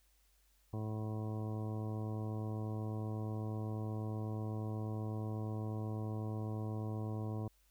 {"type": "harmonic tone", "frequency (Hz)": 108.2, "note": "A2", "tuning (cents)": -29, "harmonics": [1, 2, 3, 4, 5, 6, 7, 9, 10], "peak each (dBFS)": [-38, -45, -47, -50, -53, -55, -54, -56, -59], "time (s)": [0.73, 7.48], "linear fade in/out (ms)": 5, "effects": ["added 50 Hz sine -70 dBFS peak until 7.7 s", "white hiss -74 dBFS RMS until 7.7 s"]}